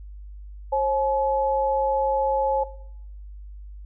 sine tone pair together, 538 / 854 Hz, C5 / G#5, +48 / +48 cents, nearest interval minor sixth, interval 800 cents, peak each -22 dBFS, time 0.72-2.64 s, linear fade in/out 10 ms, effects noise-tail reverb RT60 0.7 s tail -17 dB re dry + added 50 Hz sine -37 dBFS peak until 3.85 s

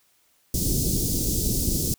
pink band-stop noise, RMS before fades -24 dBFS, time 0.54-1.94 s, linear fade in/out 2 ms, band 370 to 5200 Hz, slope 24 dB/octave, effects white hiss -64 dBFS RMS until 1.98 s

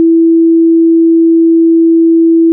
sine tone, 330 Hz, E4, 2 cents sharp, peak -3 dBFS, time 0-2.52 s, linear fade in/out 0 ms, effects none

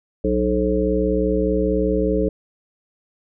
harmonic tone with a mistuned harmonic, 61.74 Hz, B1, in tune, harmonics 1 / 3 / 5 / 7 / 9, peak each -24 / -24 / -23 / -21 / -24 dBFS, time 0.24-2.29 s, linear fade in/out 5 ms, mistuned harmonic 9, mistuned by -59 cents, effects none

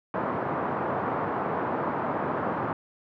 white band-pass noise, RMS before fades -29 dBFS, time 0.14-2.73 s, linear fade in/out 2 ms, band 110 to 1200 Hz, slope 24 dB/octave, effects none

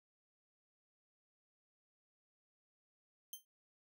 5% pulse tone with exponential decay, 3136 Hz, G7, in tune, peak -33 dBFS, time 3.33-3.45 s, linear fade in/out 2 ms, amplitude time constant 24 ms, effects none

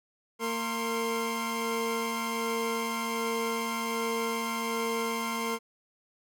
25% pulse tone cluster, 228.6 / 458.5 / 1056 Hz, A#3 / A#4 / C6, -34 / -29 / +16 cents, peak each -30 dBFS, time 0.39-5.59 s, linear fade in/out 50 ms, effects none

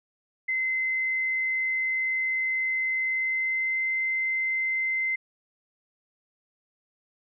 sine tone with pitch glide, 2059 to 2072 Hz, C7 to C7, -28 to -17 cents, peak -24 dBFS, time 0.48-5.16 s, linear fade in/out 10 ms, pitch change +11 cents, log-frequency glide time 3.08-3.92 s, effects none

